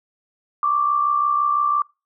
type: tone pair together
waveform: sine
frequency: 1108.7 / 1174.6 Hz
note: C#6 / D6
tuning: 0 / 0 cents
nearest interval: minor second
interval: 100 cents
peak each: -24 / -17 dBFS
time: 0.63-1.82 s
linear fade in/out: 2 ms
effects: noise-tail reverb RT60 0.3 s tail -26 dB re dry